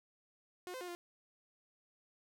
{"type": "tone with pitch steps", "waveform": "sawtooth", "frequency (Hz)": [360.8, 515, 357.9, 348.8], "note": ["F#4", "C5", "F4", "F4"], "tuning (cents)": [-44, -28, 42, -2], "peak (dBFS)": -39, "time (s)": [0.67, 0.95], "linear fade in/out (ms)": 0, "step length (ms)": 70, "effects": []}